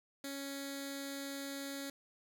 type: tone with notch filter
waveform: 10% pulse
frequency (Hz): 277.2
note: C#4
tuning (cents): 0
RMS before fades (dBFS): -43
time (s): 0.24-1.9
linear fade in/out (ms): 2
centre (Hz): 980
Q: 0.53
effects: none